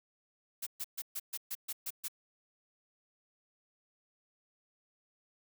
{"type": "noise bursts", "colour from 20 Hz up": "blue", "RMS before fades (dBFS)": -38, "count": 9, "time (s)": [0.62, 2.083], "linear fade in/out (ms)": 10, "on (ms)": 47, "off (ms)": 130, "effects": []}